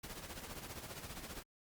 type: noise with tremolo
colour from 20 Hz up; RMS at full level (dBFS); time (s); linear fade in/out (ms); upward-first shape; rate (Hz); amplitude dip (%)
pink; -45; 0.03-1.43; 10; triangle; 15; 70
effects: Opus 48 kbps